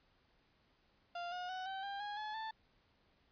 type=tone with pitch steps; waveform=35% pulse; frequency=696 / 720.1 / 745.1 / 770.9 / 797.6 / 825.3 / 853.9 / 883.5 Hz; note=F5 / F#5 / F#5 / G5 / G5 / G#5 / G#5 / A5; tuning=-6 / -47 / +12 / -29 / +30 / -11 / +48 / +7 cents; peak=-39 dBFS; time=1.15-2.51 s; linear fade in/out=5 ms; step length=170 ms; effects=pink hiss -73 dBFS RMS until 3.31 s + resampled to 11025 Hz